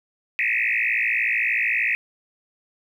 sine tone with frequency modulation, 2225 Hz, C#7, 6 cents sharp, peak -19 dBFS, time 0.39-1.95 s, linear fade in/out 0 ms, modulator 56.6 Hz, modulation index 6.5, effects 9-bit

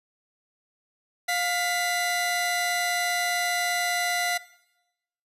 sawtooth tone pair together, 707 / 1998 Hz, F5 / B6, +21 / +20 cents, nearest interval octave + tritone, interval 1799 cents, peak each -23 dBFS, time 1.28-4.38 s, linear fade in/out 10 ms, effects noise-tail reverb RT60 0.9 s tail -19 dB re dry + resampled to 32000 Hz

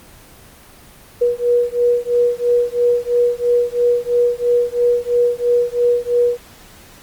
sine beating tone pair, 481.3 / 484.3 Hz, B4 / B4, -45 / -34 cents, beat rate 3 Hz, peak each -16 dBFS, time 1.21-6.38 s, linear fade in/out 10 ms, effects pink hiss -43 dBFS RMS until 7.02 s + Opus 24 kbps

